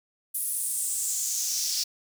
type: noise with high-pass filter sweep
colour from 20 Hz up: pink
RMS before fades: -29 dBFS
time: 0.34-1.84 s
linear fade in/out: 10 ms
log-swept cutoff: 11000 to 5000 Hz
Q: 3.8
effects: none